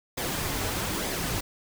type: noise with flanger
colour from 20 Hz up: pink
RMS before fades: -30 dBFS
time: 0.17-1.41 s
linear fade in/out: 10 ms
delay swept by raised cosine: 0.7 to 5.7 ms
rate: 1.1 Hz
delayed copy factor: -0.5
effects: none